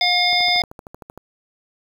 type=harmonic tone; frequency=715 Hz; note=F5; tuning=41 cents sharp; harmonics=1 / 3 / 5 / 7; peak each=-21 / -20 / -20 / -20 dBFS; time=0.01-0.62 s; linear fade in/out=2 ms
type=click train; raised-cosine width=1 ms; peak=-22 dBFS; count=12; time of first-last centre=0.33-1.176 s; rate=13 Hz
effects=7-bit